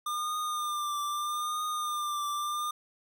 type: tone with vibrato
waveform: square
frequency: 1202 Hz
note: D6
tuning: 40 cents sharp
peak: -31 dBFS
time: 0.06-2.71 s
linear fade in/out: 5 ms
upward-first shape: triangle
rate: 0.79 Hz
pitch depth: 45 cents each way
effects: none